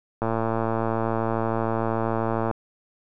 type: click train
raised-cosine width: 1 ms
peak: -11 dBFS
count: 260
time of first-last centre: 0.22-2.512 s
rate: 113 Hz
effects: none